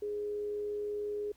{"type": "tone with amplitude modulation", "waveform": "sine", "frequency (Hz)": 415.3, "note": "G#4", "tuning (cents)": 0, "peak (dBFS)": -32, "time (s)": [0.02, 1.32], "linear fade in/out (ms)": 5, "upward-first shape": "sine", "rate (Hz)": 106, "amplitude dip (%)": 25, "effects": ["added 60 Hz sine -62 dBFS peak until 1.36 s", "pink hiss -67 dBFS RMS until 1.36 s"]}